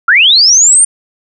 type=linear sweep; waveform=sine; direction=up; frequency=1304 to 9100 Hz; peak=-3 dBFS; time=0.08-0.85 s; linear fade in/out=5 ms; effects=none